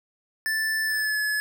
square tone with pitch glide, 1760 to 1709.9 Hz, A6 to A6, 0 to -50 cents, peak -24 dBFS, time 0.46-1.4 s, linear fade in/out 0 ms, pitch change -50 cents, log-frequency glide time 0.84-1.18 s, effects none

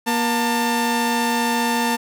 sawtooth tone pair together, 237.6 / 895.6 Hz, A#3 / A5, +33 / +30 cents, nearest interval octave + major seventh, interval 2297 cents, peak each -17 dBFS, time 0.06-1.97 s, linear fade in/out 20 ms, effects none

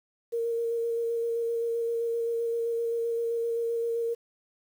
sine tone with vibrato, 464.1 Hz, A#4, 8 cents flat, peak -26 dBFS, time 0.32-4.15 s, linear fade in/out 20 ms, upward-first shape square, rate 7.7 Hz, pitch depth 11 cents each way, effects 9-bit

